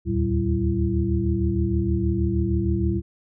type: tone cluster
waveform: sine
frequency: 73.5 / 79.9 / 113.6 / 191 / 336.5 Hz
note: D2 / D#2 / A#2 / G3 / E4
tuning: +2 / +47 / -44 / -45 / +36 cents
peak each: -26 dBFS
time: 0.05-3.02 s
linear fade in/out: 50 ms
effects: none